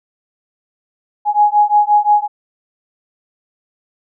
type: beating tone pair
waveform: sine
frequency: 830.6 / 836.3 Hz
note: G#5 / G#5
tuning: 0 / +12 cents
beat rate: 5.7 Hz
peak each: -12 dBFS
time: 1.25-2.28 s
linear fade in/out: 50 ms
effects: none